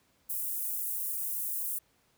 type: high-pass noise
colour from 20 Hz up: pink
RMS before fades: -34 dBFS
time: 0.29-1.79 s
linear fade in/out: 10 ms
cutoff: 11000 Hz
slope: 24 dB/octave
effects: pink hiss -69 dBFS RMS until 2.17 s + high-pass 60 Hz 12 dB/octave